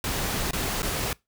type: noise with dropouts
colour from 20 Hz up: pink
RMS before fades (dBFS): -28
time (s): 0.04-1.13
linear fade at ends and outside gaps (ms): 2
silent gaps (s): 0.51-0.532 / 0.821-0.829
effects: noise-tail reverb RT60 0.2 s tail -23 dB re dry